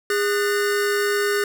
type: tone cluster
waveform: square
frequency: 408.7 / 1482 / 1801 Hz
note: G#4 / F#6 / A6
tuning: -28 / +2 / +40 cents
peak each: -21 / -27 / -29 dBFS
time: 0.1-1.44 s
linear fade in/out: 2 ms
effects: none